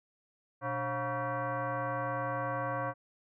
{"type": "tone with frequency modulation", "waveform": "sine", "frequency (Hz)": 293.7, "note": "D4", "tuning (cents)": 0, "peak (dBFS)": -31, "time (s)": [0.61, 2.94], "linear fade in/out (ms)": 50, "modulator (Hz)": 417, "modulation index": 2.9, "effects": []}